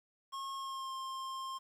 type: tone with pitch glide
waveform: square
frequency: 1084 to 1060.5 Hz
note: C#6 to C6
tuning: -39 to +23 cents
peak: -40 dBFS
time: 0.32-1.59 s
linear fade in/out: 20 ms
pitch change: -38 cents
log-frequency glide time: 0.55-0.93 s
effects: low-pass 9000 Hz 12 dB/octave + 11-bit